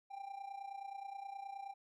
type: tone with amplitude modulation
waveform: triangle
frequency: 791 Hz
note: G5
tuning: 15 cents sharp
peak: -39 dBFS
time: 0.1-1.74 s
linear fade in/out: 20 ms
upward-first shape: sine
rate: 29.5 Hz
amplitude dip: 75%
effects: none